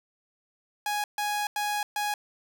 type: tone bursts at uneven times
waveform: sawtooth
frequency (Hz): 830.6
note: G#5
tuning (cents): 0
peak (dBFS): -23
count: 4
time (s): 0.86-1.04 / 1.18-1.47 / 1.56-1.83 / 1.96-2.14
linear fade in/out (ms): 2
effects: none